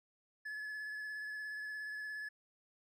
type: tone with vibrato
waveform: triangle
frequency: 1712 Hz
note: A6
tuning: 48 cents flat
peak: -39 dBFS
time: 0.45-2.29 s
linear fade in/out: 10 ms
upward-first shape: square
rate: 17 Hz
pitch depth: 12 cents each way
effects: none